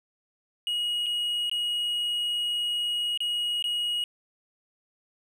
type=tone with dropouts; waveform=triangle; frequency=2894 Hz; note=F#7; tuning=39 cents flat; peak=-24 dBFS; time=0.67-4.04 s; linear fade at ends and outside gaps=1 ms; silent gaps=1.061-1.065 / 1.497-1.514 / 3.175-3.204 / 3.625-3.641 s; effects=none